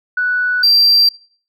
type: tone pair in turn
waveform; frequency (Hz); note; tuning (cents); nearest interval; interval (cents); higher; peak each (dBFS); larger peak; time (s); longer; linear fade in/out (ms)
sine; 1480 / 4712; F#6 / D8; 0 / +5; octave + minor sixth; 2005; second; -13 / -5; second; 0.17-0.63 / 0.63-1.09; neither; 5
effects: noise-tail reverb RT60 0.5 s tail -26 dB re dry + tanh soft clip ceiling -6 dBFS